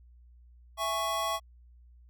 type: chord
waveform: square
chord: C# minor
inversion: first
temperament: just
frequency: 665.2 / 831.5 / 1108.7 Hz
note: E5 / G#5 / C#6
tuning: +16 / +2 / 0 cents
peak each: -35 / -38 / -32 dBFS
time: 0.77-1.4 s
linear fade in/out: 50 ms
effects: added 60 Hz sine -53 dBFS peak until 2.09 s